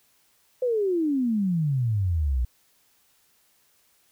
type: exponential sweep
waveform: sine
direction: down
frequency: 518 to 58.27 Hz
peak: -21 dBFS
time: 0.62-2.45 s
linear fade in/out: 5 ms
effects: white hiss -64 dBFS RMS until 4.11 s